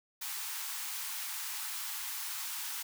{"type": "high-pass noise", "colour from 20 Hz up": "white", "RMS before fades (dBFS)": -39, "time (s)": [0.21, 2.83], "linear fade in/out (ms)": 10, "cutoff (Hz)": 800, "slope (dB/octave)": 96, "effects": []}